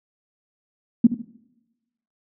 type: tone with echo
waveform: sine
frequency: 233.1 Hz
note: A#3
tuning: in tune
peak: -8 dBFS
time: 1.04-1.07 s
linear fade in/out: 5 ms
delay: 75 ms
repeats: 2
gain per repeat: -11 dB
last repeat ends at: 1.22 s
effects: noise-tail reverb RT60 1.0 s tail -19 dB re dry